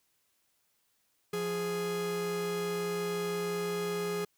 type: tone pair together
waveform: 45% pulse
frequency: 174.61 / 414.9 Hz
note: F3 / G#4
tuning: 0 / -2 cents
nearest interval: octave + minor third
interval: 1498 cents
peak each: -38 / -32 dBFS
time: 1.33-4.25 s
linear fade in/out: 5 ms
effects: white hiss -74 dBFS RMS until 4.37 s